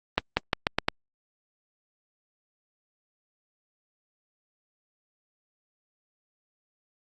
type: accelerating click train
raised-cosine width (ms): 0.3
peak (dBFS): -5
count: 6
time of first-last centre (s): 0.18-0.885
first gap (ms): 190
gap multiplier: 0.85
effects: Opus 24 kbps